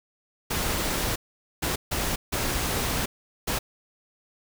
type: noise bursts at uneven times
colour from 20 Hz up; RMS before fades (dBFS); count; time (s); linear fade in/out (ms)
pink; -27; 5; 0.5-1.16 / 1.62-1.76 / 1.91-2.16 / 2.32-3.06 / 3.47-3.59; 10
effects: none